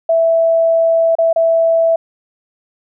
sine tone with dropouts, 659.3 Hz, E5, in tune, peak -9 dBFS, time 0.09-1.96 s, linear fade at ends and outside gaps 5 ms, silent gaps 1.153-1.185 / 1.33-1.36 s, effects none

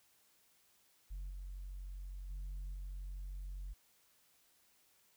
sine tone with level steps, 46.25 Hz, F#1, in tune, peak -39 / -42 / -38 / -40 dBFS, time 1.1-3.74 s, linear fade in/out 20 ms, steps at 1.29 / 2.29 / 2.73 s, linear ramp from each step 20 ms, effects tanh soft clip ceiling -40 dBFS + white hiss -71 dBFS RMS until 5.16 s

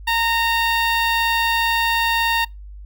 15% pulse tone with notch filter, 921 Hz, A#5, 21 cents flat, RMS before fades -19 dBFS, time 0.07-2.45 s, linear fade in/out 10 ms, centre 8800 Hz, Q 1.2, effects noise-tail reverb RT60 0.2 s tail -25 dB re dry + added 50 Hz sine -34 dBFS peak until 2.85 s

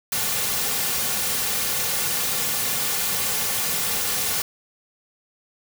white noise with comb filter, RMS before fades -24 dBFS, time 0.12-4.42 s, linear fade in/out 2 ms, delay 3.1 ms, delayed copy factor -0.6, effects none

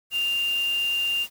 sine tone in noise, 2794 Hz, F7, in tune, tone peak -22 dBFS, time 0.11-1.27 s, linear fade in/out 50 ms, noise white, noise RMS -40 dBFS, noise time 0.1-1.3 s, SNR +15 dB, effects none

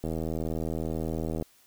click train, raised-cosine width 2 ms, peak -19 dBFS, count 112, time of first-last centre 0.04-1.424 s, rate 80.2 Hz, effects white hiss -61 dBFS RMS until 1.66 s

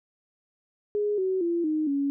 sine tone with pitch steps, 415.3 / 376.5 / 341.2 / 309.3 / 280.4 Hz, G#4 / F#4 / F4 / D#4 / C#4, 0 / +30 / -40 / -10 / +20 cents, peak -23 dBFS, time 0.95-2.1 s, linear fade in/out 0 ms, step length 230 ms, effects none

